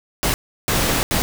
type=noise bursts at uneven times; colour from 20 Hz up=pink; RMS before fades=-19 dBFS; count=3; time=0.23-0.34 / 0.68-1.03 / 1.11-1.22 s; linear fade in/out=0 ms; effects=none